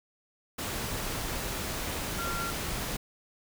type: tone in noise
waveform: sine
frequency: 1377 Hz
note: F6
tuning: 25 cents flat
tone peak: -34 dBFS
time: 2.18-2.51 s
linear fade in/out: 10 ms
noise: pink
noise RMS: -34 dBFS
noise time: 0.58-2.97 s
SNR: -3 dB
effects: none